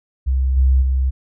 sine tone with level steps, 65.5 Hz, C2, 2 cents sharp, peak -14 / -10 / -14 dBFS, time 0.26-1.11 s, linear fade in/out 20 ms, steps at 0.56 / 0.81 s, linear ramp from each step 20 ms, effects none

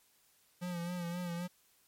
square tone with vibrato, 174.8 Hz, F3, 2 cents sharp, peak -37 dBFS, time 0.61-1.48 s, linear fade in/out 20 ms, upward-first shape sine, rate 3.8 Hz, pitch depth 48 cents each way, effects white hiss -69 dBFS RMS until 1.87 s + MP3 64 kbps

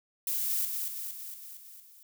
violet noise with echo, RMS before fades -31 dBFS, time 0.27-0.65 s, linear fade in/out 2 ms, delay 230 ms, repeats 6, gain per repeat -4 dB, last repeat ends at 2.03 s, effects none

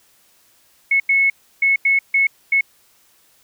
sine tone bursts at uneven times, 2194 Hz, C#7, 18 cents flat, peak -12 dBFS, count 6, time 0.91-1 / 1.09-1.3 / 1.62-1.76 / 1.85-1.99 / 2.14-2.27 / 2.52-2.61 s, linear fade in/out 5 ms, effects white hiss -56 dBFS RMS until 3.43 s

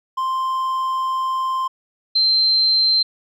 triangle / sine tone pair in turn, 1046.5 / 4124 Hz, C6 / C8, 0 / -26 cents, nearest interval 2 octaves, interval 2374 cents, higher second, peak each -17 / -13 dBFS, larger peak second, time 0.17-1.68 / 2.15-3.03 s, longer first, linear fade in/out 10 ms, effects none

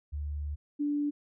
sine tone pair in turn, 73.42 / 291.6 Hz, D2 / D4, 0 / -12 cents, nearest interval 2 octaves, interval 2388 cents, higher second, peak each -32 / -27 dBFS, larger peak second, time 0.12-0.56 / 0.79-1.11 s, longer first, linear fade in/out 20 ms, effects none

